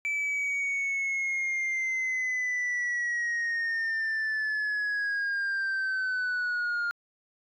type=linear sweep; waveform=sine; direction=down; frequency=2319 to 1407 Hz; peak=-24 dBFS; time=0.05-6.91 s; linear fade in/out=0 ms; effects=tanh soft clip ceiling -26 dBFS